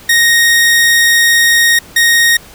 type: tone pair in turn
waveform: sawtooth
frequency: 1864.7 / 1864.7 Hz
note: A#6 / A#6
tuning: 0 / 0 cents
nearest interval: unison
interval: 0 cents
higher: neither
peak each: -3 dBFS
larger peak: neither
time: 0.09-1.79 / 1.96-2.37 s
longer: first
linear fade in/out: 5 ms
effects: pink hiss -37 dBFS RMS until 2.54 s